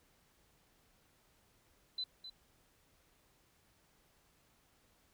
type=tone with echo; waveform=sine; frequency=4020 Hz; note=B7; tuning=30 cents sharp; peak=-36 dBFS; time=1.98-2.04 s; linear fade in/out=5 ms; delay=260 ms; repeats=1; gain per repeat=-10 dB; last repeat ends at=2.3 s; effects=pink hiss -71 dBFS RMS until 5.13 s